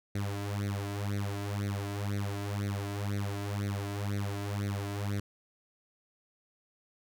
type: tone with flanger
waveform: sawtooth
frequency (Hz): 101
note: G#2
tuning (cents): -48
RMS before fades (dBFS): -34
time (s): 0.15-5.2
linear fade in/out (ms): 5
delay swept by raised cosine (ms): 0.48 to 3.08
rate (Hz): 2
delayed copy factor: +0.95
effects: none